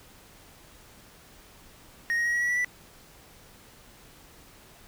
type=tone with pitch steps; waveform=triangle; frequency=1864 / 1881.3 / 1898.8 / 1916.4 / 1934.2 / 1952.2 / 1970.3 Hz; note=A#6 / A#6 / A#6 / A#6 / B6 / B6 / B6; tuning=-1 / +15 / +31 / +47 / -37 / -21 / -5 cents; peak=-22 dBFS; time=2.1-2.646 s; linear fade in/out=0 ms; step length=78 ms; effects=pink hiss -53 dBFS RMS until 4.87 s